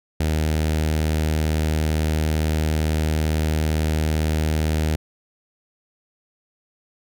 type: tone with notch filter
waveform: sawtooth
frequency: 77.78 Hz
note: D#2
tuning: in tune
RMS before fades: -21 dBFS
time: 0.2-4.96 s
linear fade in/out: 5 ms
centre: 1100 Hz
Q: 1.8
effects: none